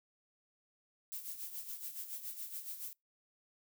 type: noise with tremolo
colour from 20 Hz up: violet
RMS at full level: -42 dBFS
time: 1.12-2.93 s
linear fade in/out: 0 ms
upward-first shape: sine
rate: 7.1 Hz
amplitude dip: 65%
effects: noise-tail reverb RT60 0.2 s tail -26 dB re dry